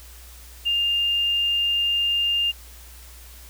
sine tone, 2806 Hz, F7, 8 cents sharp, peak -19 dBFS, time 0.65-2.52 s, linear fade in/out 20 ms, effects added 60 Hz sine -43 dBFS peak until 3.49 s + white hiss -47 dBFS RMS until 3.49 s

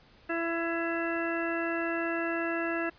harmonic tone, 334.3 Hz, E4, 24 cents sharp, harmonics 1 / 2 / 3 / 4 / 5 / 6 / 8, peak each -32 / -35 / -44 / -38 / -35 / -42 / -40 dBFS, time 0.29-2.9 s, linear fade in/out 10 ms, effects pink hiss -59 dBFS RMS until 2.98 s + resampled to 11025 Hz

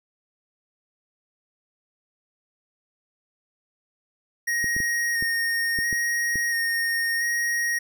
square tone with vibrato, 1864.7 Hz, A#6, in tune, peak -23 dBFS, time 4.47-7.79 s, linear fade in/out 10 ms, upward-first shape square, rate 0.73 Hz, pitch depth 14 cents each way
clicks, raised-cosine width 3 ms, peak -21 dBFS, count 7, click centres 4.643 / 4.765 / 4.803 / 5.225 / 5.788 / 5.928 / 6.357 s
effects none

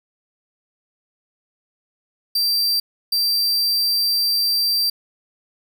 45% pulse tone bursts at uneven times, 4699 Hz, D8, in tune, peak -16 dBFS, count 2, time 2.35-2.8 / 3.12-4.9 s, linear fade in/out 5 ms, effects 9-bit

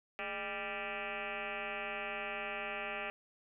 sine tone with frequency modulation, 1568 Hz, G6, in tune, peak -37 dBFS, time 0.19-3.1 s, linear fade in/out 0 ms, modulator 192 Hz, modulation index 6.1, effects none

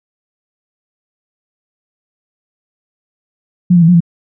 sine tone with pitch steps, 178.4 / 172.8 / 163.2 / 178.3 / 169.1 Hz, F3 / F3 / E3 / F3 / E3, +37 / -18 / -17 / +36 / +44 cents, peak -4 dBFS, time 3.7-4.005 s, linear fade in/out 10 ms, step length 61 ms, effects none

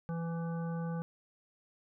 harmonic tone, 166.9 Hz, E3, 22 cents sharp, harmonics 1 / 3 / 5 / 7 / 9, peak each -34 / -44 / -48 / -51 / -53 dBFS, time 0.09-1.02 s, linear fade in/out 0 ms, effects none

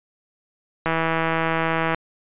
click train, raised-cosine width 0.5 ms, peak -7 dBFS, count 178, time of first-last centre 0.86-1.946 s, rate 163 Hz, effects resampled to 8000 Hz

